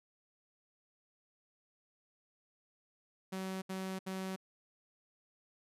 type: tone bursts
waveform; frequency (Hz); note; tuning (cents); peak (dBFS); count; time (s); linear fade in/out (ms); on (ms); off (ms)
sawtooth; 189.2; F#3; +39; -34; 3; 3.32-4.362; 10; 300; 71
effects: resampled to 32000 Hz